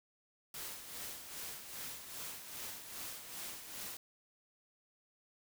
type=noise with tremolo; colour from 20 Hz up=white; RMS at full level=-44 dBFS; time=0.54-3.97 s; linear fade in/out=2 ms; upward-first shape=sine; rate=2.5 Hz; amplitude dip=55%; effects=none